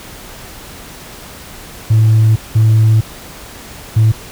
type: tone bursts at uneven times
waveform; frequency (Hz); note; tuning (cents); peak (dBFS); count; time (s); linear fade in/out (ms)
sine; 110.1; A2; +2; -4; 3; 1.9-2.36 / 2.55-3.01 / 3.96-4.12; 10
effects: tanh soft clip ceiling -4 dBFS + pink hiss -33 dBFS RMS until 4.31 s